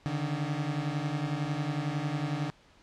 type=beating tone pair; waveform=30% pulse; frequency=142.3 / 153.3 Hz; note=C#3 / D#3; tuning=+46 / -25 cents; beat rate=11 Hz; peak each=-30 dBFS; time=0.06-2.5 s; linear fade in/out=0 ms; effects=pink hiss -60 dBFS RMS until 2.82 s + low-pass 5000 Hz 12 dB/octave